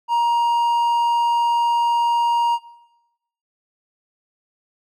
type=tone; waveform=triangle; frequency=942 Hz; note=A#5; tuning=18 cents sharp; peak=-13 dBFS; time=0.08-2.59 s; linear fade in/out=50 ms; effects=noise-tail reverb RT60 0.9 s tail -17 dB re dry